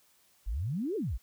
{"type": "exponential two-way sweep", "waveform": "sine", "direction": "up then down", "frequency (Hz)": [42.7, 462.6, 42.7], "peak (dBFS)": -30, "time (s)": [0.46, 1.18], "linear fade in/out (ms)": 20, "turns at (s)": 0.96, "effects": ["white hiss -66 dBFS RMS until 1.22 s"]}